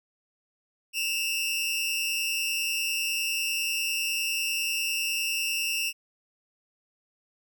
sawtooth tone pair together, 2637 / 2807 Hz, E7 / F7, 0 / +8 cents, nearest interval minor second, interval 108 cents, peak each -26 / -26 dBFS, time 0.93-5.93 s, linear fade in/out 50 ms, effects none

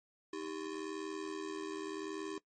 square ring-modulated tone, 353.9 Hz, F4, 23 cents sharp, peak -37 dBFS, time 0.33-2.38 s, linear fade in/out 2 ms, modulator 40.4 Hz, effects noise-tail reverb RT60 0.1 s tail -20 dB re dry + MP3 32 kbps

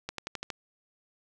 accelerating click train, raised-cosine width 0.2 ms, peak -17 dBFS, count 6, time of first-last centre 0.09-0.502 s, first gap 93 ms, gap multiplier 0.94, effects none

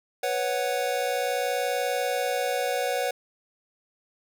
square chord, B suspended second, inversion none, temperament equal, 493.9 / 554.4 / 740 Hz, B4 / C#5 / F#5, 0 / 0 / 0 cents, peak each -30 dBFS, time 0.23-3.11 s, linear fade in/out 5 ms, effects none

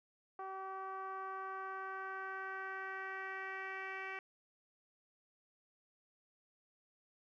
10% pulse tone with low-pass filter sweep, 383.1 Hz, G4, 40 cents flat, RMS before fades -44 dBFS, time 0.39-4.19 s, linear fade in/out 2 ms, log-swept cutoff 980 to 2300 Hz, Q 2.8, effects none

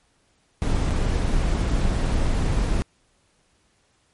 brown noise with dropouts, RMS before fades -21 dBFS, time 0.62-2.82 s, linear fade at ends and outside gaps 0 ms, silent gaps 0.902-0.907 s, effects pink hiss -64 dBFS RMS until 4.13 s + MP3 48 kbps

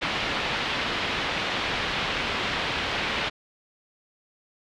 white low-pass noise, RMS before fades -28 dBFS, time 0.01-3.3 s, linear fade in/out 20 ms, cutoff 3500 Hz, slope 24 dB/octave, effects none

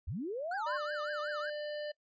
sine linear sweep, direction up, 55.7 to 1108.7 Hz, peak -35 dBFS, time 0.07-0.78 s, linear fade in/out 10 ms
triangle tone with vibrato, 1396.9 Hz, F6, in tune, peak -36 dBFS, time 0.51-1.5 s, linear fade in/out 5 ms, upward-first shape triangle, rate 5.4 Hz, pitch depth 300 cents each way
harmonic tone, 596 Hz, D5, 25 cents sharp, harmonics 1 / 3 / 5 / 7 / 8, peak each -37 / -47 / -51 / -54 / -55 dBFS, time 0.66-1.92 s, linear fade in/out 10 ms
effects noise-tail reverb RT60 0.1 s tail -24 dB re dry + resampled to 16000 Hz

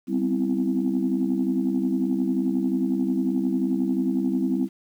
sine chord, C major seventh, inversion second, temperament equal with one note detuned, 196 / 250.4 / 261.6 / 329.6 Hz, G3 / B3 / C4 / E4, 0 / +24 / 0 / 0 cents, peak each -26 / -27 / -24 / -27 dBFS, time 0.07-4.69 s, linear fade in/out 50 ms, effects tanh soft clip ceiling -13 dBFS + 9-bit

